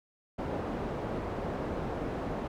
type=low-pass noise; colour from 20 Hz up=white; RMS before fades=-35 dBFS; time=0.38-2.48 s; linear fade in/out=10 ms; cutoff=570 Hz; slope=12 dB/octave; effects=none